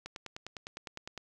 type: click train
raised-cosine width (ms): 0.2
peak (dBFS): -24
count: 12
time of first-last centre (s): 0.06-1.177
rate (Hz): 9.85
effects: none